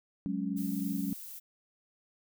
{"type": "chord", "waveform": "sine", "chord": "F# suspended second", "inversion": "none", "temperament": "just", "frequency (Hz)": [185, 208.1, 277.5], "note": ["F#3", "G#3", "C#4"], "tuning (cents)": [0, 4, 2], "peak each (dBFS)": -35, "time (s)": [0.26, 1.13], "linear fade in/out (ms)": 0}
{"type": "noise", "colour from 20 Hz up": "violet", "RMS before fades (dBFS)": -45, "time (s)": [0.56, 1.4], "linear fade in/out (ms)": 20}
{"effects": []}